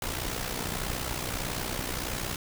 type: noise with amplitude modulation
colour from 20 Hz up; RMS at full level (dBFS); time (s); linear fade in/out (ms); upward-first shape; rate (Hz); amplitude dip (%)
pink; -30; 0.02-2.36; 2; sine; 61.6; 65
effects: none